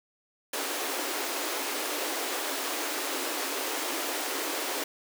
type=high-pass noise; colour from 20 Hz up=pink; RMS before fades=-32 dBFS; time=0.53-4.84 s; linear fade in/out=5 ms; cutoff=270 Hz; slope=96 dB/octave; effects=none